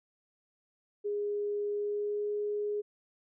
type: tone with pitch glide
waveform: sine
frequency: 411.9 to 415.5 Hz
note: G#4 to G#4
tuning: -14 to +1 cents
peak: -30 dBFS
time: 1.04-2.82 s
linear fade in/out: 20 ms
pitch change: +15 cents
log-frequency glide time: 1.7-2.29 s
effects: none